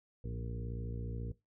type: harmonic tone with a mistuned harmonic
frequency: 58.4 Hz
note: A#1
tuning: 4 cents sharp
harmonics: 1 / 2 / 3 / 4 / 5 / 6 / 7 / 8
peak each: -41 / -41 / -48 / -50 / -54 / -57 / -56 / -51 dBFS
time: 0.24-1.32 s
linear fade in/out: 5 ms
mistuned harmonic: 2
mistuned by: -63 cents
effects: noise-tail reverb RT60 0.2 s tail -18 dB re dry